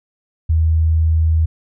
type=tone; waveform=sine; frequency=80.2 Hz; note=E2; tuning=47 cents flat; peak=-11 dBFS; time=0.49-1.46 s; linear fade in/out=10 ms; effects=none